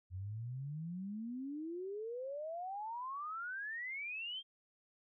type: exponential sweep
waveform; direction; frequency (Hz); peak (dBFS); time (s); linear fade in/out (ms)
sine; up; 88.4 to 3225; -40; 0.1-4.43; 50
effects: none